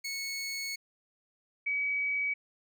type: tone pair in turn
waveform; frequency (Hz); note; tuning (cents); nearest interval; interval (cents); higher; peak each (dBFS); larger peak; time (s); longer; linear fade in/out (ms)
20% pulse / sine; 2204 / 2274; C#7 / C#7; -11 / +44; minor second; 55; second; -29 / -28; second; 0.04-0.76 / 1.66-2.34; first; 10
effects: none